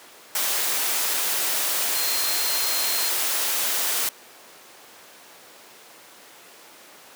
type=tone in noise; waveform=sine; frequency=4186 Hz; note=C8; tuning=in tune; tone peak=-29 dBFS; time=1.95-3.09 s; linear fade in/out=2 ms; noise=white; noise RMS=-24 dBFS; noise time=0.35-4.09 s; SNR=-8 dB; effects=pink hiss -46 dBFS RMS until 7.15 s + high-pass 400 Hz 12 dB/octave